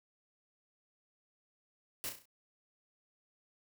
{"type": "noise with echo", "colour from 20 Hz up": "white", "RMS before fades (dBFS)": -39, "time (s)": [2.04, 2.09], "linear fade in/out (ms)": 0, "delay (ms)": 33, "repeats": 5, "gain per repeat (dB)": -6, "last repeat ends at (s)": 2.255, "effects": []}